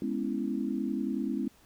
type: chord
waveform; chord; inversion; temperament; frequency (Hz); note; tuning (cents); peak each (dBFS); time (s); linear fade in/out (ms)
sine; C# minor seventh; second; equal; 207.7 / 246.9 / 277.2 / 329.6; G#3 / B3 / C#4 / E4; 0 / 0 / 0 / 0; -34 / -34 / -34 / -36; 0.02-1.48; 2
effects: pink hiss -61 dBFS RMS until 1.65 s